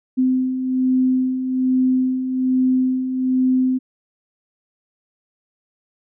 sine beating tone pair, 256.3 / 257.5 Hz, C4 / C4, -36 / -28 cents, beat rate 1.2 Hz, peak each -24 / -16 dBFS, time 0.17-3.79 s, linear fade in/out 20 ms, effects none

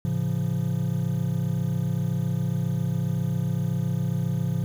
triangle chord, A augmented, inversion none, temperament just, 110 / 137.5 / 171.88 Hz, A2 / C#3 / E#3, 0 / -14 / -27 cents, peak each -27 / -25 / -25 dBFS, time 0.05-4.64 s, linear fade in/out 0 ms, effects 8-bit

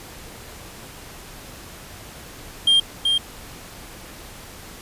triangle tone with echo, 3200 Hz, G7, 35 cents sharp, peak -11 dBFS, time 2.67-2.8 s, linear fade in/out 5 ms, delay 380 ms, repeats 1, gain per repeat -4 dB, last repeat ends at 3.18 s, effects pink hiss -40 dBFS RMS until 4.81 s + resampled to 32000 Hz

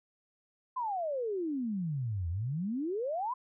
sine exponential two-way sweep, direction down then up, 1046.5 to 81 to 1046.5 Hz, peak -31 dBFS, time 0.76-3.34 s, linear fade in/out 10 ms, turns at 2.29 s, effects none

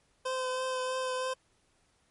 25% pulse tone with vibrato, 514 Hz, C5, 31 cents flat, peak -27 dBFS, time 0.25-1.34 s, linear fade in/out 10 ms, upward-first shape triangle, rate 3.1 Hz, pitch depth 18 cents each way, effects pink hiss -70 dBFS RMS until 2.1 s + MP3 48 kbps

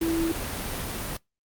sine tone in noise, 329.6 Hz, E4, in tune, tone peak -23 dBFS, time 0.01-0.32 s, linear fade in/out 5 ms, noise pink, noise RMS -32 dBFS, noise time 0.01-1.17 s, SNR +6 dB, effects noise-tail reverb RT60 0.2 s tail -26 dB re dry + Opus 32 kbps

